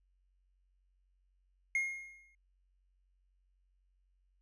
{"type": "tone with exponential decay", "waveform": "triangle", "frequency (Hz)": 2143, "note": "C7", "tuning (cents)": 41, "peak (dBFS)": -26, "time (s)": [1.75, 2.35], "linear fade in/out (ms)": 2, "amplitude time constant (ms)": 130, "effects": ["added 46 Hz sine -70 dBFS peak until 4.41 s", "resampled to 24000 Hz"]}